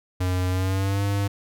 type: tone with pitch glide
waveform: square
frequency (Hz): 91.5 to 100.36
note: F#2 to G2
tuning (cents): -19 to +41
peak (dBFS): -22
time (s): 0.2-1.28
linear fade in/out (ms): 10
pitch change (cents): +160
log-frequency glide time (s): 0.49-1.03
effects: none